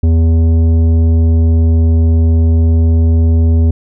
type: tone with tanh clipping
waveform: triangle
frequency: 81.8 Hz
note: E2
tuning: 13 cents flat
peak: -8 dBFS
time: 0.03-3.71 s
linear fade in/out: 5 ms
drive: 15 dB
effects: none